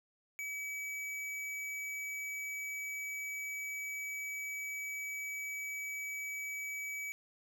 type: tone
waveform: square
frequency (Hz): 2284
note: D7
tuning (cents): -49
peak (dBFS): -39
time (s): 0.39-7.12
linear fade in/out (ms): 0
effects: none